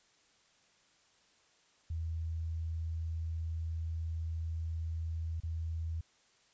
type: tone with dropouts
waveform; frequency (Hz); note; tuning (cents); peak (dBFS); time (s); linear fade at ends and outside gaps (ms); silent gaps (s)
sine; 81.5; E2; -19; -34; 1.9-6.01; 5; 5.402-5.434
effects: white hiss -68 dBFS RMS until 6.53 s + resampled to 16000 Hz